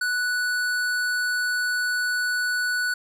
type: tone with hard clipping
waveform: sine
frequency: 1480 Hz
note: F#6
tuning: in tune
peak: -24 dBFS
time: 0.01-2.94 s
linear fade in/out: 5 ms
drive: 14 dB
effects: none